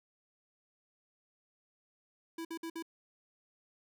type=tone bursts; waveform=square; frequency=329.6 Hz; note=E4; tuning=in tune; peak=-39 dBFS; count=4; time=2.38-2.825 s; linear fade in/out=5 ms; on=70 ms; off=55 ms; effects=none